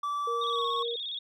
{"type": "tone with pitch glide", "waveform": "triangle", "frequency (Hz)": [1159, 1104.1], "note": ["D6", "C#6"], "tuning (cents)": [-23, -7], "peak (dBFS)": -27, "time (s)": [0.03, 0.83], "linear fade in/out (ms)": 5, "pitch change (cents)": -84, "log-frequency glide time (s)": [0.51, 0.65]}
{"type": "tone with tremolo", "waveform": "sine", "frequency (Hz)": 469.6, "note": "A#4", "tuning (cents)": 13, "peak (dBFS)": -31, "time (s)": [0.27, 0.96], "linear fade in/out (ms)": 5, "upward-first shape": "sine", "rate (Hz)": 3.8, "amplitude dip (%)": 35}
{"type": "tone with vibrato", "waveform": "sine", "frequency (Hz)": 3514, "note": "A7", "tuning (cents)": -3, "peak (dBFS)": -33, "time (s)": [0.41, 1.19], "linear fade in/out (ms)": 5, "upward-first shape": "square", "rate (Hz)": 17, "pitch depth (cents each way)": 74}
{"effects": []}